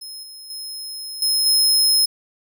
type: tone with level steps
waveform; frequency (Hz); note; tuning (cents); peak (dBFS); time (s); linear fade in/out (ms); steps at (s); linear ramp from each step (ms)
sawtooth; 5150; E8; -41; -30 / -34 / -27 / -14 / -11; 0.01-2.06; 10; 0.23 / 0.5 / 1.22 / 1.46; 2
effects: none